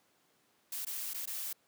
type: noise with dropouts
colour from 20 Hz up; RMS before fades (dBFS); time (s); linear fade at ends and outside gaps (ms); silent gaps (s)
blue; -39; 0.72-1.53; 5; 0.85-0.867 / 1.135-1.144 / 1.257-1.273
effects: pink hiss -71 dBFS RMS until 1.67 s + high-pass 200 Hz 12 dB/octave